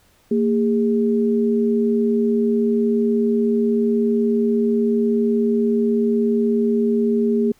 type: tone pair together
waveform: sine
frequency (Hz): 229.1 / 408.2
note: A#3 / G#4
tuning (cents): -30 / -30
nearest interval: minor seventh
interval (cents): 1000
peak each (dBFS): -17 / -19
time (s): 0.31-7.52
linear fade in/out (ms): 5
effects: pink hiss -57 dBFS RMS until 7.59 s